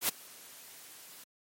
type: noise with ADSR envelope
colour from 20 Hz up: white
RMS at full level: -27 dBFS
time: 0.01-1.24 s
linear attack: 78 ms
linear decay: 9 ms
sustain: -24 dB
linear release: 5 ms
effects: high-pass 150 Hz 12 dB/octave + MP3 64 kbps